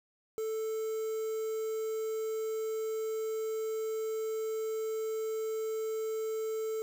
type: tone with quantisation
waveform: triangle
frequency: 440 Hz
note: A4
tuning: in tune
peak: -30 dBFS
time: 0.38-6.82 s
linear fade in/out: 0 ms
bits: 8
effects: none